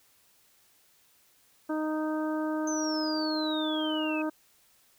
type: harmonic tone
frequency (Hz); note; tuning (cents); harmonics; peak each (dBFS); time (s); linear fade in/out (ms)
310; D#4; -6; 1 / 2 / 3 / 4 / 5; -29 / -35 / -39 / -41 / -43; 1.69-4.3; 10
type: exponential sweep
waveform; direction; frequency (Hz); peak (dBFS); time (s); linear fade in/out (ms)
sine; down; 6272 to 2539; -34; 2.67-4.22; 5
effects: white hiss -64 dBFS RMS until 4.98 s